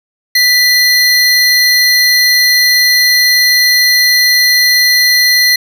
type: tone pair together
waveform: square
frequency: 1975.5 / 4186 Hz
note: B6 / C8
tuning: 0 / 0 cents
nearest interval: octave + minor second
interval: 1300 cents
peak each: -10 dBFS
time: 0.35-5.56 s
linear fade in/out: 5 ms
effects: none